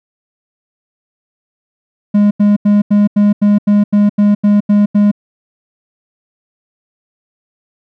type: tone bursts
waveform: triangle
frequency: 205.9 Hz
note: G#3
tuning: 15 cents flat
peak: -4 dBFS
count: 12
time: 2.14-5.115 s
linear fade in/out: 10 ms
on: 170 ms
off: 85 ms
effects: none